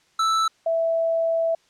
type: tone pair in turn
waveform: square / sine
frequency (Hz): 1318.5 / 659.2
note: E6 / E5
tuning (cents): 0 / 0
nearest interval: octave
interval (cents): 1200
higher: first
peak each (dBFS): -19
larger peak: neither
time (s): 0.19-0.48 / 0.66-1.55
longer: second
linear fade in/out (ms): 5
effects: white hiss -61 dBFS RMS until 1.69 s + low-pass 6000 Hz 12 dB/octave